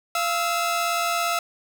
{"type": "tone pair together", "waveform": "sawtooth", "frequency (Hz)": [689.2, 1301], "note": ["F5", "E6"], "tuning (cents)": [-23, -23], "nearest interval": "major seventh", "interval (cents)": 1100, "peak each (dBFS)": -21, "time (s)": [0.15, 1.39], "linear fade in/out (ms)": 2, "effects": []}